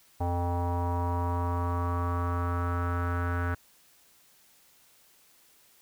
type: tone with low-pass filter sweep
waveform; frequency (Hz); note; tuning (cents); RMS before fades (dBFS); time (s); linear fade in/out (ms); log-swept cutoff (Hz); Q
square; 87.31; F2; 0; -29; 0.2-3.55; 10; 820 to 1500; 5.4
effects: white hiss -61 dBFS RMS until 5.81 s